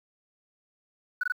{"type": "tone bursts", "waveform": "sine", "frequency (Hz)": 1480, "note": "F#6", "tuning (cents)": 0, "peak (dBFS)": -23, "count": 3, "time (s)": [1.21, 1.322], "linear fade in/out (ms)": 5, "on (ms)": 24, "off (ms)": 20, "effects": ["tanh soft clip ceiling -20 dBFS", "9-bit"]}